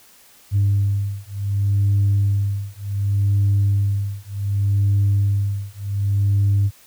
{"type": "beating tone pair", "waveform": "sine", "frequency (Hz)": [99.9, 100.57], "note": ["G2", "G2"], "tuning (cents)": [33, 45], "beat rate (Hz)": 0.67, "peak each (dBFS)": -18, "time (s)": [0.51, 6.71], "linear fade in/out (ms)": 50, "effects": ["tanh soft clip ceiling -11 dBFS", "white hiss -50 dBFS RMS until 6.86 s"]}